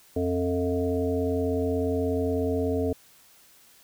harmonic tone with a mistuned harmonic, 88.9 Hz, F2, 31 cents sharp, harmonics 1 / 3 / 5 / 7 / 8, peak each -30 / -28 / -27 / -33 / -41 dBFS, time 0.16-2.93 s, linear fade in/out 5 ms, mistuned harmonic 7, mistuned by +34 cents, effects white hiss -56 dBFS RMS until 3.83 s

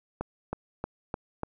accelerating click train, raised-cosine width 1 ms, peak -17 dBFS, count 5, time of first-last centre 0.21-1.434 s, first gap 320 ms, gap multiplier 0.97, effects none

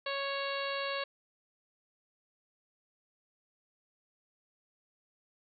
harmonic tone, 554 Hz, C#5, 1 cent flat, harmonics 1 / 2 / 3 / 4 / 5 / 6 / 7 / 8, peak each -37 / -39 / -41 / -44 / -42 / -47 / -44 / -45 dBFS, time 0.06-1.04 s, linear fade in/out 5 ms, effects none

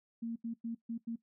sine tone bursts at uneven times, 230.4 Hz, A#3, 20 cents flat, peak -35 dBFS, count 5, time 0.22-0.36 / 0.44-0.54 / 0.64-0.75 / 0.89-0.98 / 1.07-1.16 s, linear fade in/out 10 ms, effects noise-tail reverb RT60 0.1 s tail -17 dB re dry

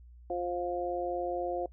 harmonic tone, 176.2 Hz, F3, 16 cents sharp, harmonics 2 / 3 / 4, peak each -35 / -35 / -35 dBFS, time 0.3-1.66 s, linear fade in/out 2 ms, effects noise-tail reverb RT60 0.1 s tail -22 dB re dry + added 60 Hz sine -50 dBFS peak until 1.72 s

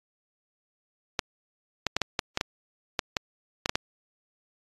clicks, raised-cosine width 0.2 ms, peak -7 dBFS, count 12, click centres 1.192 / 1.867 / 1.966 / 2.017 / 2.192 / 2.374 / 2.411 / 2.992 / 3.168 / 3.659 / 3.694 / 3.755 s, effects AAC 32 kbps

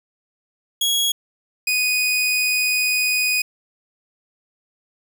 sawtooth tone pair in turn, 3322 / 2485 Hz, G#7 / D#7, 0 / -3 cents, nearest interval perfect fourth, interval 503 cents, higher first, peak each -14 dBFS, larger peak neither, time 0.81-1.12 / 1.67-3.42 s, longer second, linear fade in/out 5 ms, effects none

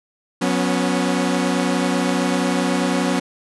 sawtooth chord, F# suspended fourth, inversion none, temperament equal with one note detuned, 182.13 / 246.9 / 277.2 Hz, F#3 / B3 / C#4, -27 / 0 / 0 cents, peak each -18 dBFS, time 0.41-3.2 s, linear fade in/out 10 ms, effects resampled to 24000 Hz

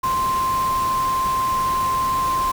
sine tone in noise, 1046.5 Hz, C6, in tune, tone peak -18 dBFS, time 0.03-2.52 s, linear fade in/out 10 ms, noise pink, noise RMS -31 dBFS, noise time 0.03-2.52 s, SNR +10 dB, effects none

